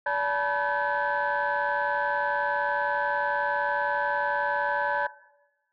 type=tone cluster; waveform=sine; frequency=575 / 864 / 975 / 1529 / 1710 Hz; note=D5 / A5 / B5 / G6 / A6; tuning=-37 / -32 / -23 / -44 / -50 cents; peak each=-30 dBFS; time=0.06-5.07 s; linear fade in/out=5 ms; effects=noise-tail reverb RT60 1.0 s tail -18 dB re dry + tanh soft clip ceiling -17 dBFS